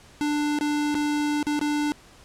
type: tone with dropouts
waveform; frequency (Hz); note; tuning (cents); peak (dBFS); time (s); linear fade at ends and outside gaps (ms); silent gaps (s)
square; 295.7; D4; +12; -23; 0.21-1.92; 0; 0.588-0.61 / 0.944-0.951 / 1.428-1.468 / 1.592-1.613
effects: pink hiss -51 dBFS RMS until 2.24 s + low-pass 9000 Hz 12 dB/octave

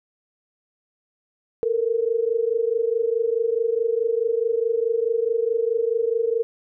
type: tone pair together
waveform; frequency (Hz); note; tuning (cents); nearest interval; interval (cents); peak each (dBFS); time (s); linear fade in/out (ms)
sine; 448 / 472.7; A4 / A#4; +31 / +24; minor second; 93; -22; 1.63-6.43; 0
effects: none

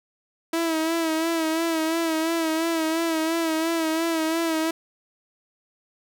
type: tone with vibrato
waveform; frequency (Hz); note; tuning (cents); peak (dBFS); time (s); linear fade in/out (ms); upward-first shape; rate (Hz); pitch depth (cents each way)
sawtooth; 325.2; E4; -23; -18; 0.53-4.71; 5; sine; 2.9; 48
effects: none

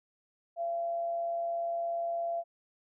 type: tone with amplitude modulation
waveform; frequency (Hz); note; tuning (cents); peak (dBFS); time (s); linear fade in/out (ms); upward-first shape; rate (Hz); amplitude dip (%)
sine; 680; F5; -46; -29; 0.56-2.44; 50; sine; 137; 25
effects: none

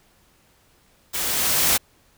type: noise with level ramp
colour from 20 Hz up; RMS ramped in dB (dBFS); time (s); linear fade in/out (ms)
white; -26 to -17; 1.13-1.78; 20
effects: pink hiss -59 dBFS RMS until 2.17 s

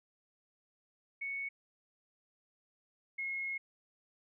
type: tone pair in turn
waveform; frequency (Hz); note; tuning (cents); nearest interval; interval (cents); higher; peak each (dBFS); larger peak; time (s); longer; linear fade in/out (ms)
sine; 2217 / 2164; C#7 / C#7; 0 / -42; unison; 42; first; -36 / -35; second; 1.21-1.49 / 3.18-3.58; second; 10
effects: none

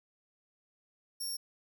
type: tone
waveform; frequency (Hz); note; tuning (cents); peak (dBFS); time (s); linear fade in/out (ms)
20% pulse; 5510; F8; -24; -30; 1.2-1.37; 10
effects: none

